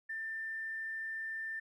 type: tone with tanh clipping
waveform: triangle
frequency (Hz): 1787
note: A6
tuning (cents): +26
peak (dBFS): -37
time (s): 0.09-1.6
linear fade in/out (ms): 10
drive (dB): 3
effects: none